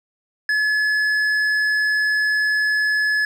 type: tone with hard clipping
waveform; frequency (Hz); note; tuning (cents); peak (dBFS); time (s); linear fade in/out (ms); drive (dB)
sine; 1709; G#6; +49; -18; 0.49-3.25; 2; 6
effects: none